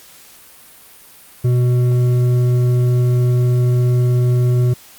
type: tone with hard clipping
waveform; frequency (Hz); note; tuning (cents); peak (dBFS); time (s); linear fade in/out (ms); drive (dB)
sine; 123.47; B2; 0; -13; 1.44-4.74; 10; 7
effects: white hiss -43 dBFS RMS until 4.98 s + Opus 48 kbps